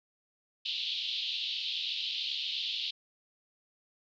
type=band-pass noise; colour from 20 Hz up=white; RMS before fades=-35 dBFS; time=0.65-2.91 s; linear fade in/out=10 ms; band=2900 to 4100 Hz; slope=48 dB/octave; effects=none